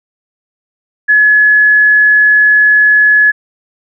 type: tone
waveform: sine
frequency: 1700 Hz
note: G#6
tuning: 40 cents sharp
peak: -4 dBFS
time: 1.08-3.32 s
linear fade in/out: 20 ms
effects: none